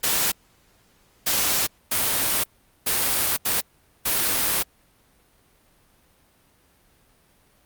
white noise bursts at uneven times, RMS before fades -22 dBFS, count 6, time 0.03-0.32 / 1.26-1.67 / 1.91-2.44 / 2.86-3.37 / 3.45-3.61 / 4.05-4.63 s, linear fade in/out 10 ms, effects pink hiss -60 dBFS RMS until 7.65 s + Opus 48 kbps

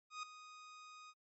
sawtooth tone with ADSR envelope, 1244.5 Hz, D#6, in tune, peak -37 dBFS, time 0.1-1.14 s, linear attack 130 ms, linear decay 4 ms, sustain -13 dB, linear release 48 ms, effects MP3 32 kbps

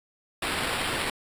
blue noise with sample-and-hold, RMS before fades -29 dBFS, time 0.42-1.1 s, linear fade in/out 5 ms, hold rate 6300 Hz, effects resampled to 32000 Hz

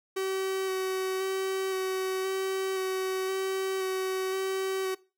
45% pulse tone with vibrato, 379.8 Hz, F#4, 45 cents sharp, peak -28 dBFS, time 0.16-4.95 s, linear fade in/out 10 ms, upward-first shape square, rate 0.96 Hz, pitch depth 11 cents each way, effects noise-tail reverb RT60 0.3 s tail -20 dB re dry

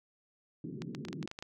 pink band-pass noise, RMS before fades -42 dBFS, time 0.64-1.26 s, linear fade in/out 2 ms, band 130 to 370 Hz, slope 48 dB/octave
clicks, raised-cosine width 0.2 ms, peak -25 dBFS, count 10, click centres 0.82 / 0.949 / 1.051 / 1.085 / 1.129 / 1.228 / 1.276 / 1.314 / 1.389 / 1.425 s
effects none

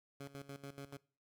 15% pulse tone with tremolo, 139.5 Hz, C#3, 11 cents sharp, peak -39 dBFS, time 0.2-0.97 s, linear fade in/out 5 ms, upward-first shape square, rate 6.9 Hz, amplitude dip 80%, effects noise-tail reverb RT60 0.4 s tail -22 dB re dry

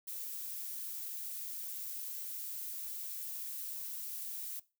violet noise, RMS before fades -42 dBFS, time 0.07-4.6 s, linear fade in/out 10 ms, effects noise-tail reverb RT60 0.3 s tail -20 dB re dry

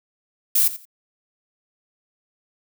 violet noise with echo, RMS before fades -17 dBFS, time 0.55-0.68 s, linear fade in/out 5 ms, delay 87 ms, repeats 2, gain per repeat -15 dB, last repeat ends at 0.854 s, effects none

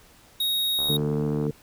square tone, 3760 Hz, A#7, 14 cents sharp, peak -23 dBFS, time 0.4-0.97 s, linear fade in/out 5 ms
click train, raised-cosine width 1 ms, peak -24 dBFS, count 51, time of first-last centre 0.79-1.467 s, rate 73.9 Hz
harmonic tone, 74.3 Hz, D2, 21 cents sharp, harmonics 2 / 3 / 4 / 5 / 6, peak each -26 / -30 / -32 / -39 / -29 dBFS, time 0.89-1.51 s, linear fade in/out 5 ms
effects pink hiss -54 dBFS RMS until 1.62 s

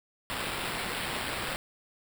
white noise with sample-and-hold, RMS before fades -34 dBFS, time 0.3-1.56 s, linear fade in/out 0 ms, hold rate 6300 Hz, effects none

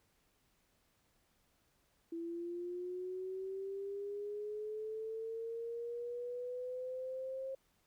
sine linear sweep, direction up, 332 to 535 Hz, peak -39 dBFS, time 2.12-7.55 s, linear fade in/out 5 ms, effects pink hiss -75 dBFS RMS until 7.86 s

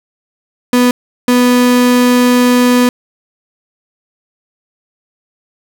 35% pulse tone bursts at uneven times, 246.9 Hz, B3, in tune, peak -5 dBFS, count 2, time 0.73-0.91 / 1.28-2.89 s, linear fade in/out 2 ms, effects 7-bit

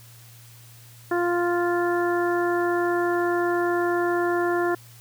harmonic tone, 349.2 Hz, F4, in tune, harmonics 1 / 2 / 3 / 4 / 5, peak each -22 / -28 / -31 / -31 / -32 dBFS, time 1.11-4.75 s, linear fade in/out 5 ms, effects added 117 Hz sine -47 dBFS peak until 5 s + white hiss -51 dBFS RMS until 5 s

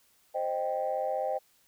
sine chord, C minor, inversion none, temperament equal with one note detuned, 523.3 / 618.7 / 784 Hz, C5 / Eb5 / G5, 0 / -10 / 0 cents, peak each -32 dBFS, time 0.34-1.39 s, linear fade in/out 20 ms, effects tanh soft clip ceiling -20 dBFS + white hiss -66 dBFS RMS until 1.67 s

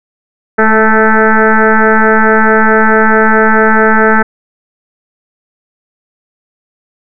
sine tone with frequency modulation, 659.3 Hz, E5, in tune, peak -4 dBFS, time 0.58-4.23 s, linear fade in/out 10 ms, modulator 219 Hz, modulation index 5, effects none

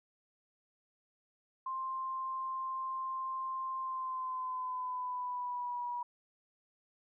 sine tone with pitch glide, 1051 to 969.4 Hz, C6 to B5, +7 to -32 cents, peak -35 dBFS, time 1.66-6.03 s, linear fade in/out 5 ms, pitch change -139 cents, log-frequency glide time 3.78-5.86 s, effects none

